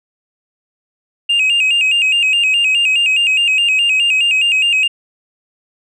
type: tone with vibrato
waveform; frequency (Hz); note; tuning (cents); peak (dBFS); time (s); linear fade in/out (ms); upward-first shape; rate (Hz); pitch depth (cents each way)
sine; 2668; E7; +20; -8; 1.29-4.88; 10; square; 4.8; 85
effects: tanh soft clip ceiling -9 dBFS